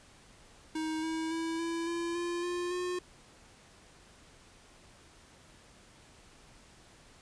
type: tone with pitch steps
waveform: square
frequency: 315.6 / 321.5 / 327.5 / 333.6 / 339.8 / 346.2 / 352.6 / 359.2 Hz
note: D#4 / E4 / E4 / E4 / F4 / F4 / F4 / F4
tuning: +25 / -43 / -11 / +21 / -47 / -15 / +17 / +49 cents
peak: -33 dBFS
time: 0.75-2.99 s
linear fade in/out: 5 ms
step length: 280 ms
effects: pink hiss -58 dBFS RMS until 7.21 s + resampled to 22050 Hz